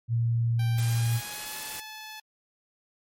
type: tone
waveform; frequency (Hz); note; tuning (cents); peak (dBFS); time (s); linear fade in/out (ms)
sine; 116.54; A#2; 0; -22; 0.08-1.21; 50
type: tone with pitch glide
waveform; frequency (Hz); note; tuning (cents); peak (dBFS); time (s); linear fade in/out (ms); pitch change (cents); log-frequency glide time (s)
10% pulse; 784 to 864.9; G5 to A5; 0 to -30; -31; 0.59-2.2; 5; +170; 0.73-1.6
type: noise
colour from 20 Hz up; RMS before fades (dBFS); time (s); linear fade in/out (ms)
white; -38; 0.78-1.8; 2
effects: MP3 64 kbps